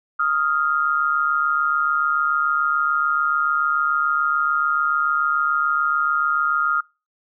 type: tone pair together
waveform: sine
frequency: 1250 / 1396.9 Hz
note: D#6 / F6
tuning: +8 / 0 cents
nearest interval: major second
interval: 192 cents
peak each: -20 dBFS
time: 0.19-6.81 s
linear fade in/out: 10 ms
effects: noise-tail reverb RT60 0.3 s tail -26 dB re dry

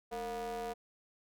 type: ring-modulated tone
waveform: square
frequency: 125.3 Hz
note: B2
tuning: 25 cents sharp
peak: -35 dBFS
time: 0.11-0.74 s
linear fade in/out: 20 ms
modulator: 585 Hz
effects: none

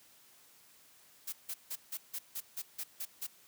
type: noise bursts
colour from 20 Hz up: blue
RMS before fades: -39 dBFS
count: 10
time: 1.27-3.27 s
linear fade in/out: 10 ms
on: 56 ms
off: 160 ms
effects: white hiss -62 dBFS RMS until 3.47 s + high-pass 80 Hz 12 dB/octave

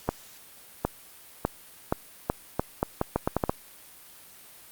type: accelerating click train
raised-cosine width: 1 ms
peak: -9 dBFS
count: 13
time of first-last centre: 0.09-3.495 s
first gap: 760 ms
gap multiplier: 0.79
effects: white hiss -50 dBFS RMS until 4.71 s + Opus 48 kbps

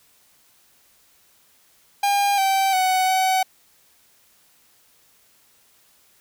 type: tone with pitch steps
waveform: 45% pulse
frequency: 806 / 775 / 747 / 753 Hz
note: G5 / G5 / F#5 / F#5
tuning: +48 / -20 / +16 / +30 cents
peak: -17 dBFS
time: 2.03-3.43 s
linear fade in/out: 5 ms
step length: 350 ms
effects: white hiss -58 dBFS RMS until 6.2 s

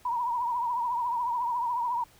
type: tone with vibrato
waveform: sine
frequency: 960 Hz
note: B5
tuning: 49 cents flat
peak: -26 dBFS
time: 0.05-2.04 s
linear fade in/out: 5 ms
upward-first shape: triangle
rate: 14 Hz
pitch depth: 90 cents each way
effects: pink hiss -58 dBFS RMS until 2.19 s

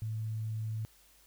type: tone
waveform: sine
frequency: 110 Hz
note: A2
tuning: in tune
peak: -33 dBFS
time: 0.02-0.85 s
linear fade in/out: 0 ms
effects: added 50 Hz sine -68 dBFS peak until 1.26 s + white hiss -63 dBFS RMS until 1.26 s

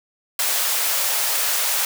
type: high-pass noise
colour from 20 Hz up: white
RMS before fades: -21 dBFS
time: 0.39-1.85 s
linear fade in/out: 2 ms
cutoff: 510 Hz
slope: 24 dB/octave
effects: none

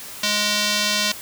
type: tone with band-pass filter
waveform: square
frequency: 208.5 Hz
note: G#3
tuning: 7 cents sharp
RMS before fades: -21 dBFS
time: 0.23-1.12 s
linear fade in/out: 5 ms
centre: 4400 Hz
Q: 1.3
effects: white hiss -36 dBFS RMS until 1.21 s

